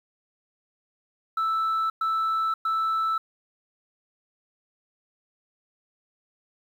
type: tone bursts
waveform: sine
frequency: 1318.5 Hz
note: E6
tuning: in tune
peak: -20 dBFS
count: 3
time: 1.37-3.18 s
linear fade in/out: 5 ms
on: 530 ms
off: 110 ms
effects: tanh soft clip ceiling -21 dBFS + 9-bit